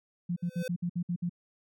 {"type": "tone bursts", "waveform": "sine", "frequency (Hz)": 174.61, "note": "F3", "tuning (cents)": 0, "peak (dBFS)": -28, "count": 8, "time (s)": [0.29, 1.295], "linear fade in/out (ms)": 10, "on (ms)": 74, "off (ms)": 59}
{"type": "tone with exponential growth", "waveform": "square", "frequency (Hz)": 510, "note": "C5", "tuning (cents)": -44, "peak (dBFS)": -32, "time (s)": [0.37, 0.68], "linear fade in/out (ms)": 5, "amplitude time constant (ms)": 66}
{"effects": []}